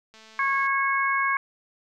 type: click train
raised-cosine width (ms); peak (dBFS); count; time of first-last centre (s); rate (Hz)
0.2; -33; 117; 0.14-0.667; 220
type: harmonic tone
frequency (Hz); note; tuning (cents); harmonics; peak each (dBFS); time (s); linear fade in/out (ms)
548; C#5; -20; 2 / 3 / 4; -24 / -26 / -27; 0.39-1.37; 2
effects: none